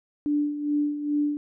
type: tone with tremolo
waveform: sine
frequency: 293.7 Hz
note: D4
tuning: in tune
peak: -20 dBFS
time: 0.26-1.37 s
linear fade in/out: 0 ms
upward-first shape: sine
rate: 2.4 Hz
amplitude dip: 65%
effects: none